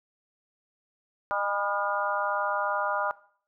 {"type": "harmonic tone with a mistuned harmonic", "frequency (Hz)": 202.9, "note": "G#3", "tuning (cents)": -40, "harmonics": [3, 4, 5, 6, 7], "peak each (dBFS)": [-32, -32, -32, -32, -32], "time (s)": [1.31, 3.11], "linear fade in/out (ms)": 0, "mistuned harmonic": 5, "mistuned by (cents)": -45, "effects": ["noise-tail reverb RT60 0.5 s tail -18 dB re dry"]}